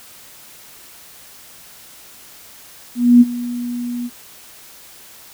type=tone with ADSR envelope; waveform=sine; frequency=242 Hz; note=B3; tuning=35 cents flat; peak=-3 dBFS; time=2.95-4.1 s; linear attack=260 ms; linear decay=32 ms; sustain=-18 dB; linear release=43 ms; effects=white hiss -42 dBFS RMS until 5.33 s